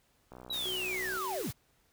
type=click train; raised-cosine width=1 ms; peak=-34 dBFS; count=54; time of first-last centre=0.32-1.169 s; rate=62.4 Hz
type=linear sweep; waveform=triangle; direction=down; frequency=3951 to 73.6 Hz; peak=-32 dBFS; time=0.5-1.51 s; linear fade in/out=5 ms
type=noise; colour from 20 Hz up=white; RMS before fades=-43 dBFS; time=0.52-1.53 s; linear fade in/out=20 ms
type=tone with pitch glide; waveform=sine; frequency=370 to 379.5 Hz; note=F#4 to F#4; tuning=0 to +44 cents; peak=-40 dBFS; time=0.65-1.47 s; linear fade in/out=10 ms; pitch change=+44 cents; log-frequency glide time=0.88-1.34 s
effects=pink hiss -70 dBFS RMS until 1.92 s